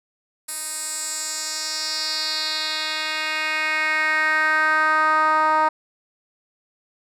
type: tone with band-pass filter sweep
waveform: 10% pulse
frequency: 311.1 Hz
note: D#4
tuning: in tune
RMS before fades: -22 dBFS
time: 0.48-5.69 s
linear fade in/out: 10 ms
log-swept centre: 10000 to 990 Hz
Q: 2.9
effects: none